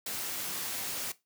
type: noise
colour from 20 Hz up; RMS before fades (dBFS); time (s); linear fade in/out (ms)
white; -36; 0.06-1.12; 5
effects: noise-tail reverb RT60 0.2 s tail -17 dB re dry + high-pass 100 Hz 12 dB/octave